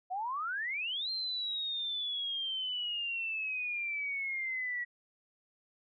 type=exponential two-way sweep; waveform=sine; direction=up then down; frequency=712 to 4186 to 1924 Hz; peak=-33 dBFS; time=0.1-4.85 s; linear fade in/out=20 ms; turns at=1.1 s; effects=none